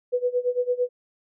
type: tone with tremolo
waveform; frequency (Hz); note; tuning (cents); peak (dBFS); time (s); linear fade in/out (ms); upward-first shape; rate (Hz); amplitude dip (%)
sine; 493.9; B4; 0; -18; 0.12-0.89; 20; sine; 8.9; 90
effects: none